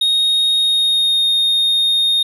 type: tone with pitch glide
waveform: triangle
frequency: 3729 to 3695 Hz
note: A#7 to A#7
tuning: 0 to -16 cents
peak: -11 dBFS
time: 0.01-2.23 s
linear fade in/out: 5 ms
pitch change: -16 cents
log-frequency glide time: 0.56-1.26 s
effects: none